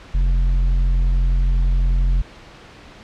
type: tone with tanh clipping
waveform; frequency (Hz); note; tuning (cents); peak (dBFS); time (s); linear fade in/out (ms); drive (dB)
triangle; 44.17; F1; +20; -15; 0.14-2.22; 10; 11
effects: pink hiss -42 dBFS RMS until 3.03 s + low-pass 4000 Hz 12 dB/octave